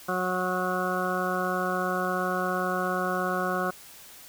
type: harmonic tone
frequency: 182.9 Hz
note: F#3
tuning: 20 cents flat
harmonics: 1 / 2 / 3 / 4 / 6 / 7 / 8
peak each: -33 / -33 / -33 / -33 / -33 / -33 / -33 dBFS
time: 0.08-3.71 s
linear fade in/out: 10 ms
effects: white hiss -48 dBFS RMS until 4.28 s